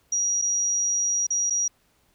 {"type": "tone with dropouts", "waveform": "sine", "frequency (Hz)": 5750, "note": "F8", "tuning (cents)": 50, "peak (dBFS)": -21, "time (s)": [0.12, 1.68], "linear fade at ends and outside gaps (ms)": 5, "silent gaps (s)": [[0.416, 0.421], [1.268, 1.304], [1.499, 1.505]], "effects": ["pink hiss -65 dBFS RMS until 2.14 s"]}